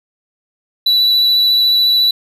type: tone with vibrato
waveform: triangle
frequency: 3951 Hz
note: B7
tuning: in tune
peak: -8 dBFS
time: 0.86-2.11 s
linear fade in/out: 5 ms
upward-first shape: sine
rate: 14 Hz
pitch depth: 11 cents each way
effects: none